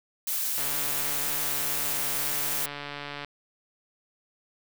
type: noise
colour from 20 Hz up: blue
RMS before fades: -29 dBFS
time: 0.27-2.66 s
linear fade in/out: 5 ms
type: click train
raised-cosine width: 0.3 ms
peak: -20 dBFS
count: 385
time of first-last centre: 0.58-3.247 s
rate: 144 Hz
effects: none